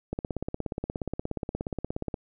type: click train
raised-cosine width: 2 ms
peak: -17 dBFS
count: 35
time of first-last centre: 0.13-2.142 s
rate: 16.9 Hz
effects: none